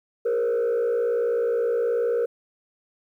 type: tone with frequency modulation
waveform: sine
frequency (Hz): 470.4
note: A#4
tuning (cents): +16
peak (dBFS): -18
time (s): 0.25-2.26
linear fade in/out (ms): 10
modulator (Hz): 58.9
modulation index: 0.71
effects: tanh soft clip ceiling -19 dBFS + 10-bit